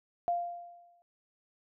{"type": "tone with exponential decay", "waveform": "sine", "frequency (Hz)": 696, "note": "F5", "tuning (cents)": -6, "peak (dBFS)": -25, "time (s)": [0.28, 1.02], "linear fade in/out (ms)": 0, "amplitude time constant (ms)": 160, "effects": []}